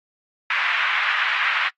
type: band-pass noise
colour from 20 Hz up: pink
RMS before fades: -22 dBFS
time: 0.5-1.69 s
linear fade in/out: 5 ms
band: 1300 to 2600 Hz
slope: 24 dB/octave
effects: noise-tail reverb RT60 0.1 s tail -22 dB re dry + AAC 32 kbps